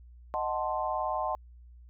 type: chord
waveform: sine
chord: D# diminished seventh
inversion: none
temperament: equal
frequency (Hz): 622.3 / 740 / 880 / 1046.5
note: D#5 / F#5 / A5 / C6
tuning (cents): 0 / 0 / 0 / 0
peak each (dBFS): -34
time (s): 0.34-1.35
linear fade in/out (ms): 0
effects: added 60 Hz sine -49 dBFS peak until 1.89 s